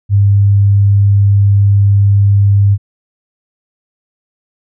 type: tone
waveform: sine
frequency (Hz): 100.4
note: G2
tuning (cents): +42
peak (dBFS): -5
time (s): 0.09-2.78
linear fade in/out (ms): 50
effects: none